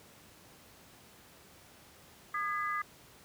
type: tone cluster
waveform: sine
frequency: 1220 / 1662 / 2011 Hz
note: D#6 / G#6 / B6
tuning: -34 / +1 / +31 cents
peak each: -33 / -39 / -39 dBFS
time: 2.34-2.82 s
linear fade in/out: 5 ms
effects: pink hiss -57 dBFS RMS until 3.24 s + high-pass 80 Hz 12 dB/octave